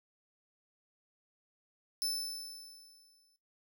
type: tone with exponential decay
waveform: sawtooth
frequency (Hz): 5274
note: E8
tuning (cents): 0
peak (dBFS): -28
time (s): 2.02-3.36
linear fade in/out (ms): 0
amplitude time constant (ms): 290
effects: noise-tail reverb RT60 0.4 s tail -19 dB re dry